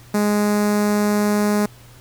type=tone with notch filter; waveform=sawtooth; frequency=207.7 Hz; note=G#3; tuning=in tune; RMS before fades=-18 dBFS; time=0.14-1.66 s; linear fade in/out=5 ms; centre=3100 Hz; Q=1; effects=added 120 Hz sine -45 dBFS peak until 2 s + pink hiss -48 dBFS RMS until 2 s